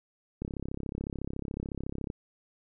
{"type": "click train", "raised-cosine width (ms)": 3, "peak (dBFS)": -22, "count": 58, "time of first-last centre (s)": [0.42, 2.101], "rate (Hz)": 33.9, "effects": []}